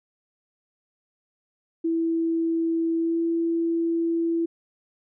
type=tone with pitch glide; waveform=sine; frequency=329.6 to 333.4 Hz; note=E4 to E4; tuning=0 to +20 cents; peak=-21 dBFS; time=1.84-4.46 s; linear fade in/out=10 ms; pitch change=+20 cents; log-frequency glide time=2.97-3.2 s; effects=none